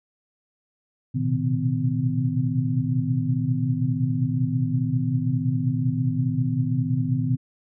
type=tone cluster; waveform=sine; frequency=115.9 / 125.6 / 131.1 / 158 / 254.5 Hz; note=A#2 / B2 / C3 / D#3 / C4; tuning=-10 / +30 / +4 / +27 / -48 cents; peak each=-27 dBFS; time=1.14-7.37 s; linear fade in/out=20 ms; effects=none